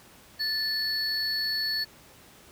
triangle tone pair together, 1754 / 4417 Hz, A6 / C#8, -6 / -7 cents, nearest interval octave + major third, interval 1599 cents, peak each -31 / -26 dBFS, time 0.39-1.85 s, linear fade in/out 20 ms, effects pink hiss -53 dBFS RMS until 2.51 s + high-pass 60 Hz 12 dB/octave

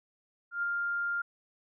sine tone with ADSR envelope, 1400 Hz, F6, 4 cents sharp, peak -27 dBFS, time 0.51-1.22 s, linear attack 120 ms, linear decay 6 ms, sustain -2 dB, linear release 8 ms, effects none

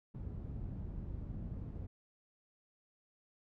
white low-pass noise, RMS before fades -43 dBFS, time 0.14-1.87 s, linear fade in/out 10 ms, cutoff 120 Hz, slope 12 dB/octave, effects none

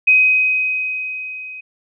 sine tone with level ramp, 2519 Hz, D#7, 21 cents sharp, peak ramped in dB -7 to -30 dBFS, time 0.07-1.61 s, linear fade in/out 10 ms, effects none

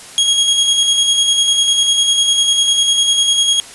sawtooth tone with tremolo, 3287 Hz, G#7, 19 cents flat, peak -6 dBFS, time 0.18-3.6 s, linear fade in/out 0 ms, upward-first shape square, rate 10 Hz, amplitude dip 35%, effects white hiss -35 dBFS RMS until 3.74 s + resampled to 24000 Hz

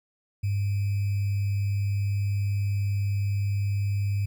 sine tone with sample-and-hold, 100.3 Hz, G2, 40 cents sharp, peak -23 dBFS, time 0.43-4.26 s, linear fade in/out 10 ms, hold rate 2450 Hz, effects none

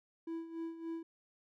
triangle tone with tremolo, 329.6 Hz, E4, in tune, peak -35 dBFS, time 0.27-1.03 s, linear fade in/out 5 ms, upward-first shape sine, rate 3.5 Hz, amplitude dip 70%, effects none

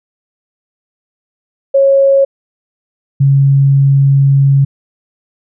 sine tone pair in turn, 548 / 138.11 Hz, C#5 / C#3, -20 / -6 cents, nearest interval 2 octaves, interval 2386 cents, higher first, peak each -5 dBFS, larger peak neither, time 1.74-2.25 / 3.2-4.65 s, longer second, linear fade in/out 10 ms, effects none

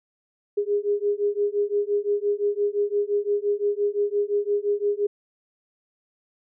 sine beating tone pair, 407.2 / 413 Hz, G#4 / G#4, -34 / -10 cents, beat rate 5.8 Hz, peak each -24 dBFS, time 0.57-5.07 s, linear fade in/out 10 ms, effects none

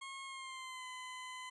20% pulse tone with pitch glide, 1083 to 1016.3 Hz, C#6 to B5, -41 to +49 cents, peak -40 dBFS, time 0.01-1.5 s, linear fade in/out 10 ms, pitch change -110 cents, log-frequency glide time 0.25-0.86 s, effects resampled to 24000 Hz

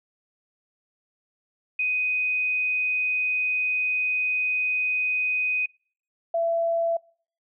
sine tone pair in turn, 2500 / 669.9 Hz, D#7 / E5, +8 / +28 cents, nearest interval octave + major seventh, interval 2280 cents, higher first, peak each -22 / -21 dBFS, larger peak second, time 1.79-5.66 / 6.34-6.97 s, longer first, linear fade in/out 5 ms, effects noise-tail reverb RT60 0.5 s tail -26 dB re dry

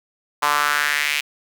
sawtooth tone with high-pass filter sweep, 146.83 Hz, D3, in tune, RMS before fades -20 dBFS, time 0.42-1.21 s, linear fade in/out 10 ms, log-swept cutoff 1000 to 2500 Hz, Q 3.1, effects none

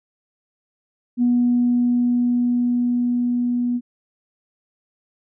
sine tone with level ramp, 243.3 Hz, B3, 26 cents flat, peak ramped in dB -13 to -18 dBFS, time 1.17-3.81 s, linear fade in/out 50 ms, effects tanh soft clip ceiling -9 dBFS

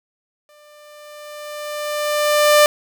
sawtooth tone with exponential growth, 595 Hz, D5, 22 cents sharp, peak -4 dBFS, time 0.49-2.66 s, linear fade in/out 1 ms, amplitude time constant 470 ms, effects none

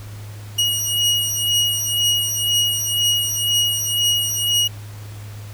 sawtooth beating tone pair, 2890 / 2892 Hz, F#7 / F#7, -41 / -40 cents, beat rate 2 Hz, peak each -17 dBFS, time 0.58-4.68 s, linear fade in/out 10 ms, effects added 104 Hz sine -32 dBFS peak until 5.53 s + pink hiss -43 dBFS RMS until 5.53 s

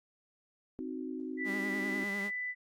sine chord, C diminished, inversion none, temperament equal, 261.6 / 311.1 / 370 Hz, C4 / Eb4 / Gb4, 0 / 0 / 0 cents, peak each -39 / -41 / -43 dBFS, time 0.79-2.04 s, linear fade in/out 0 ms
sine tone with pitch glide, 1975.5 to 1991.5 Hz, B6 to B6, 0 to +14 cents, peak -34 dBFS, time 1.37-2.55 s, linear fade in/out 50 ms, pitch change +14 cents, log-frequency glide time 1.79-1.94 s
sawtooth tone with vibrato, 200.1 Hz, G3, 36 cents sharp, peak -34 dBFS, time 1.44-2.31 s, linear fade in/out 50 ms, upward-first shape sine, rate 10 Hz, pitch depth 44 cents each way
effects Opus 48 kbps

